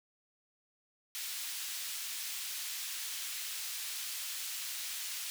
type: high-pass noise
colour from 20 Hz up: pink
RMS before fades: -40 dBFS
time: 1.15-5.3 s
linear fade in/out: 0 ms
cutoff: 2900 Hz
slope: 12 dB/octave
effects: none